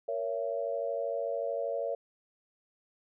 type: chord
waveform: sine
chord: A# diminished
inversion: none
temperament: just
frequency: 466.2 / 559.4 / 671.3 Hz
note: A#4 / C#5 / E5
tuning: 0 / +16 / +31 cents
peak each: -36 / -33 / -36 dBFS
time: 0.08-1.95 s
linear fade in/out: 5 ms
effects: none